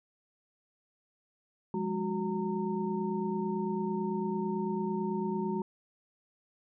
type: tone cluster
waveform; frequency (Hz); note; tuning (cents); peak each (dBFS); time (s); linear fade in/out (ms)
sine; 178 / 207 / 368.7 / 918; F3 / G#3 / F#4 / A#5; +33 / -5 / -6 / -27; -38 / -33 / -34 / -38; 1.74-5.62; 2
effects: none